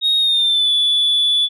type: tone with pitch glide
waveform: sine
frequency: 3744 to 3453 Hz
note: A#7 to A7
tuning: +7 to -33 cents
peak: -11 dBFS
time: 0.01-1.49 s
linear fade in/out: 50 ms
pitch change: -140 cents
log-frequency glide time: 0.18-0.71 s
effects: tanh soft clip ceiling -10 dBFS